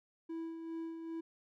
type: tone with tremolo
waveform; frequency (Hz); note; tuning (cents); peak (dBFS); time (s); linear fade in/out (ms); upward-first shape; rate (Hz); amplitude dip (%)
triangle; 328.2; E4; -8; -36; 0.29-1.21; 10; sine; 2.5; 45
effects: none